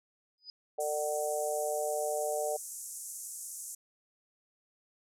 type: tone with exponential growth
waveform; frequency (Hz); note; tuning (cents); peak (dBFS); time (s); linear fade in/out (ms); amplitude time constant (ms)
sine; 4978; D#8; 0; -39; 0.38-0.5; 1; 24
type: harmonic tone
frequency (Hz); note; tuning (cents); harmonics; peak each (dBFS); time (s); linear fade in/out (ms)
150; D3; +37; 3 / 4 / 5; -36 / -33 / -36; 0.78-2.57; 10
type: band-pass noise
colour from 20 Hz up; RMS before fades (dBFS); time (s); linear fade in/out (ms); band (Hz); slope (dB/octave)
pink; -43; 0.8-3.75; 5; 6400 to 12000; 48
effects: none